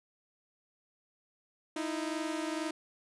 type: tone pair together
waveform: sawtooth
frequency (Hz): 311.1 / 333.2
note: D#4 / E4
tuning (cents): 0 / +19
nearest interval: minor second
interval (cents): 119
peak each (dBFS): -31 / -34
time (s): 1.76-2.71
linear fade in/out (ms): 5
effects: resampled to 24000 Hz